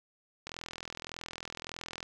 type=click train; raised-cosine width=0.2 ms; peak=-22 dBFS; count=66; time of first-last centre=0.47-2.029 s; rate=41.7 Hz; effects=none